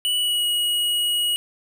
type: tone with pitch glide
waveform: square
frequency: 2952 to 2903 Hz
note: F#7 to F#7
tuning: -5 to -34 cents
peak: -20 dBFS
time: 0.05-1.36 s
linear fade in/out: 0 ms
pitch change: -29 cents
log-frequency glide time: 0.17-0.45 s
effects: none